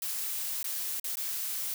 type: noise with dropouts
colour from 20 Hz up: blue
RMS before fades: -34 dBFS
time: 0.02-1.74 s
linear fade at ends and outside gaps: 2 ms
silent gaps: 0.629-0.642 / 0.998-1.042 / 1.156-1.17 s
effects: none